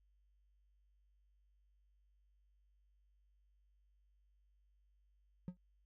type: tone with exponential decay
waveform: triangle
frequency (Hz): 180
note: F#3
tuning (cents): -47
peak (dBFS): -35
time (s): 5.48-5.57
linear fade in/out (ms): 0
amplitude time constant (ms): 19
effects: added 50 Hz sine -70 dBFS peak until 5.85 s